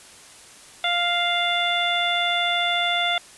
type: harmonic tone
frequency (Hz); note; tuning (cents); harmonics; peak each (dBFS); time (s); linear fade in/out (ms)
698.5; F5; 0; 1 / 2 / 3 / 4 / 5; -25 / -28 / -26 / -31 / -24; 0.84-3.18; 2
effects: white hiss -46 dBFS RMS until 3.37 s + resampled to 24000 Hz